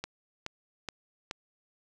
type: click train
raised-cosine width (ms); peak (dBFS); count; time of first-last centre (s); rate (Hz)
0.2; -18; 4; 0.04-1.311; 2.36
effects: none

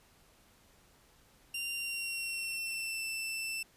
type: tone with pitch glide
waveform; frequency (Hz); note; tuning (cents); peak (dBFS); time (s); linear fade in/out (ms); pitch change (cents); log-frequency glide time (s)
sawtooth; 2775 to 2665; F7 to E7; -12 to +18; -32; 1.54-3.63; 5; -70; 1.74-3.04
effects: pink hiss -64 dBFS RMS until 3.76 s + resampled to 32000 Hz

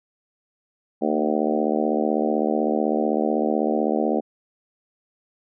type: harmonic tone with a mistuned harmonic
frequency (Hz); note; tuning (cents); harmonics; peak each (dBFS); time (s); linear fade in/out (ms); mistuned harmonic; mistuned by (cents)
75.9; D#2; -42; 3 / 4 / 5 / 6 / 7 / 8 / 9 / 10; -25 / -26 / -27 / -28 / -28 / -29 / -30 / -30; 1.01-4.21; 20; 3; -21
effects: none

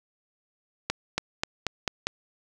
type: accelerating click train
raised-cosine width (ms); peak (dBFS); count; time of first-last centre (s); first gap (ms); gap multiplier
0.2; -8; 6; 0.9-2.07; 280; 0.91
effects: none

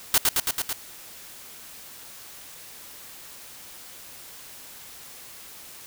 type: noise with echo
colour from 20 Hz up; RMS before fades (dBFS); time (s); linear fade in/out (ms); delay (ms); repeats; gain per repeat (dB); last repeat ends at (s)
white; -18; 0.14-0.18; 2; 110; 5; -2; 0.73
effects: white hiss -44 dBFS RMS until 5.86 s

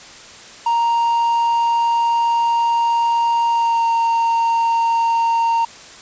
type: tone with pitch glide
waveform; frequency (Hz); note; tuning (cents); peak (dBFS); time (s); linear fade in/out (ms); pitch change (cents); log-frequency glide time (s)
triangle; 932.3 to 922.1; A#5 to A#5; 0 to -19; -12; 0.66-5.65; 5; -19; 3.49-3.85
effects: white hiss -39 dBFS RMS until 6.01 s + resampled to 16000 Hz

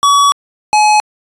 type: tone pair in turn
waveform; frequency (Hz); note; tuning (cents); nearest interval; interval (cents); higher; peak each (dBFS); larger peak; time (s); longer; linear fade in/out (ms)
square; 1134 / 847.4; C#6 / G#5; +39 / +35; perfect fourth; 504; first; -7; neither; 0.03-0.32 / 0.73-1; first; 0
effects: resampled to 22050 Hz

